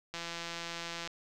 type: click train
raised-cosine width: 0.2 ms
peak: -22 dBFS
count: 159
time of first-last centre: 0.14-1.075 s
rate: 169 Hz
effects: none